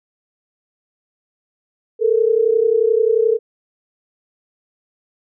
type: tone pair together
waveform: sine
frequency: 434.8 / 466.2 Hz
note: A4 / A#4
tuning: -21 / 0 cents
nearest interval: minor second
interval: 121 cents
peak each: -15 dBFS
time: 1.99-3.39 s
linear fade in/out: 50 ms
effects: none